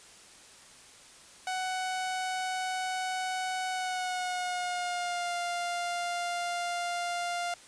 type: tone with pitch glide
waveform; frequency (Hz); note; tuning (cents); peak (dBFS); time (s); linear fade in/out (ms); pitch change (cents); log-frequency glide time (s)
sawtooth; 745 to 699.1; F#5 to F5; +12 to +2; -27; 1.47-7.54; 2; -110; 3.7-5.34
effects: white hiss -53 dBFS RMS until 7.67 s + resampled to 22050 Hz